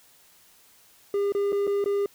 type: tone with dropouts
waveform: triangle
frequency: 402.8 Hz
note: G4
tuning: 47 cents sharp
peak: -20 dBFS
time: 1.14-2.06 s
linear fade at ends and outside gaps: 2 ms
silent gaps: 1.322-1.349 / 1.522-1.527 / 1.67-1.675 / 1.842-1.859 s
effects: white hiss -57 dBFS RMS until 2.14 s